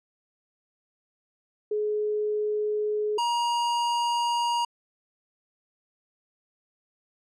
sine / square tone pair in turn, 422.3 / 948 Hz, G#4 / A#5, +29 / +29 cents, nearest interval octave + major second, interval 1400 cents, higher second, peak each -24 dBFS, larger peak neither, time 1.71-3.18 / 3.18-4.65 s, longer neither, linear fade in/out 5 ms, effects low-pass 7000 Hz 12 dB/octave

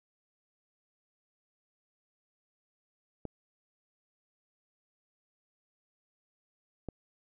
clicks, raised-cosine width 2 ms, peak -24 dBFS, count 2, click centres 3.253 / 6.887 s, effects none

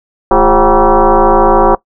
sine tone with frequency modulation, 214.8 Hz, A3, 41 cents flat, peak -4 dBFS, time 0.31-1.75 s, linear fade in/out 2 ms, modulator 188 Hz, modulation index 5, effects noise-tail reverb RT60 0.1 s tail -20 dB re dry

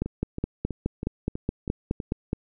two click trains, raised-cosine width 3 ms, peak -18 / -12 dBFS, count 7 / 12, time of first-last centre 0.06-2.002 / 0.02-2.331 s, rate 3.09 / 4.76 Hz, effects none

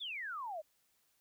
sine exponential sweep, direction down, 3639 to 589 Hz, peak -39 dBFS, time 0-0.62 s, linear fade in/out 20 ms, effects white hiss -75 dBFS RMS until 1.2 s

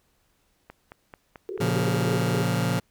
click train, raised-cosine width 0.5 ms, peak -26 dBFS, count 8, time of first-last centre 0.7-2.235 s, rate 4.56 Hz
white band-pass noise, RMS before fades -32 dBFS, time 1.49-2.43 s, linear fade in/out 0 ms, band 380 to 430 Hz, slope 96 dB/octave
sawtooth chord, Bb minor, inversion none, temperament just, 116.54 / 139.85 / 174.81 Hz, Bb2 / Db3 / F3, 0 / +16 / +2 cents, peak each -22 / -24 / -22 dBFS, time 1.6-2.8 s, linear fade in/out 10 ms
effects pink hiss -68 dBFS RMS until 2.9 s

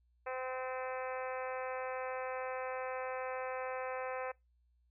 harmonic tone, 257.6 Hz, C4, 27 cents flat, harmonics 2 / 3 / 4 / 5 / 6 / 7 / 8 / 9 / 10, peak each -40 / -44 / -46 / -48 / -50 / -51 / -52 / -53 / -54 dBFS, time 0.26-4.32 s, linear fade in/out 10 ms, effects noise-tail reverb RT60 0.2 s tail -24 dB re dry + added 60 Hz sine -69 dBFS peak until 4.9 s

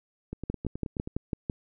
two click trains, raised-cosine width 3 ms, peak -16 / -22 dBFS, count 7 / 8, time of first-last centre 0.5-1.498 / 0.33-1.075 s, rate 6.01 / 9.4 Hz, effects none

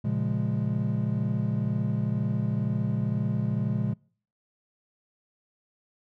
triangle chord, Bb minor seventh, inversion none, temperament equal, 116.54 / 138.59 / 174.61 / 207.7 Hz, Bb2 / Db3 / F3 / Ab3, 0 / 0 / 0 / 0 cents, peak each -27 / -28 / -31 / -28 dBFS, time 0.04-3.94 s, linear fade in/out 10 ms, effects noise-tail reverb RT60 0.5 s tail -26 dB re dry

